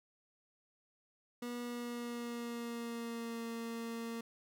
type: tone with pitch glide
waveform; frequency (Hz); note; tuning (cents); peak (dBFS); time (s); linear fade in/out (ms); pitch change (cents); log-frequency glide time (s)
30% pulse; 241.6 to 230.4; B3 to A#3; -38 to -20; -37; 1.42-4.21; 5; -82; 1.61-3.44
effects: none